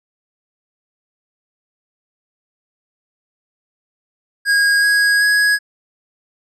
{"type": "tone with pitch steps", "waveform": "square", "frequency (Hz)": [1635, 1650.2, 1665.5], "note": ["G#6", "G#6", "G#6"], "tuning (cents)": [-28, -12, 4], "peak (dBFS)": -12, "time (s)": [4.45, 5.59], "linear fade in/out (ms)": 50, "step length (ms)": 380, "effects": ["low-pass 10000 Hz 12 dB/octave"]}